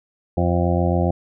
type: harmonic tone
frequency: 87.31 Hz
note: F2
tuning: in tune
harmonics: 1 / 2 / 3 / 4 / 6 / 7 / 8 / 9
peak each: -20 / -22 / -28 / -25 / -26 / -28 / -27 / -30 dBFS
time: 0.37-1.11 s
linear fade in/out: 5 ms
effects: none